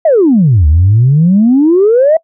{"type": "exponential two-way sweep", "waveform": "sine", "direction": "down then up", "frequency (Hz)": [680, 72.3, 661], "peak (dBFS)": -3, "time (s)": [0.05, 2.17], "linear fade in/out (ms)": 5, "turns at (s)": 0.67, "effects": ["noise-tail reverb RT60 0.1 s tail -24 dB re dry", "tanh soft clip ceiling 0 dBFS"]}